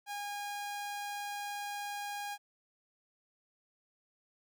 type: tone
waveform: sawtooth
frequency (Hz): 817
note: G#5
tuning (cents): -29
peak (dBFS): -34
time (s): 0.06-2.38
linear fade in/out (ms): 50
effects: none